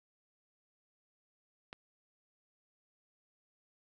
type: click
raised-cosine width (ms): 0.3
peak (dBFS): -28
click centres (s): 1.729
effects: none